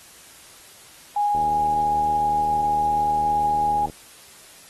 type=tone; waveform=sine; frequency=825 Hz; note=G#5; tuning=12 cents flat; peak=-18 dBFS; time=1.16-3.86 s; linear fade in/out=5 ms
type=click train; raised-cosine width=2 ms; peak=-23 dBFS; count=198; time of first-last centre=1.35-3.899 s; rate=77.3 Hz
effects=white hiss -47 dBFS RMS until 4.69 s + AAC 32 kbps